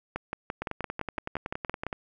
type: two click trains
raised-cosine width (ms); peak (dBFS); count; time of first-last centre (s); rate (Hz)
0.5; -16 / -17; 11 / 15; 0.16-1.866 / 0.62-1.928; 5.86 / 10.7
effects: none